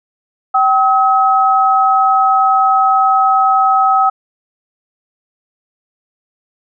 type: tone pair together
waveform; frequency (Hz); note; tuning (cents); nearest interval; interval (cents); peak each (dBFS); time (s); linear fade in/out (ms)
sine; 770.5 / 1279; G5 / D#6; -30 / +47; major sixth; 877; -11; 0.54-4.1; 10
effects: none